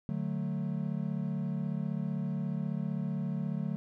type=chord; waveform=triangle; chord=D major; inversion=none; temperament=equal with one note detuned; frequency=148.88 / 185 / 220 Hz; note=D3 / F#3 / A3; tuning=+24 / 0 / 0 cents; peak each=-33 / -33 / -35 dBFS; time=0.09-3.76 s; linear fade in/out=0 ms; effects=none